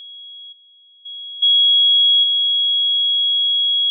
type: tone with level steps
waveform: sine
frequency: 3322 Hz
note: G#7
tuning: in tune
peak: -34 / -47 / -29 / -10 / -14 dBFS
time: 0-3.9 s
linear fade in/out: 0 ms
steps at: 0.52 / 1.05 / 1.42 / 2.23 s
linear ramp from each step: 10 ms
effects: none